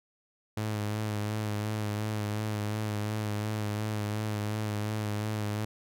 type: tone with vibrato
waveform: sawtooth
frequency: 106.1 Hz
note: G#2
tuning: 38 cents sharp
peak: -26 dBFS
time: 0.57-5.65 s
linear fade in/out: 5 ms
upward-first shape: sine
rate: 2.8 Hz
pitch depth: 34 cents each way
effects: none